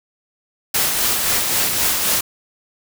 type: noise with tremolo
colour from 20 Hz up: white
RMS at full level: -17 dBFS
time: 0.74-2.21 s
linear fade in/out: 5 ms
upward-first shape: sine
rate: 3.8 Hz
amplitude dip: 35%
effects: none